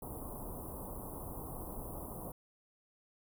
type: band-stop noise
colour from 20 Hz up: pink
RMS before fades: -44 dBFS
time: 0.02-2.32 s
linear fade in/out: 5 ms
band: 1100 to 10000 Hz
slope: 48 dB/octave
effects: none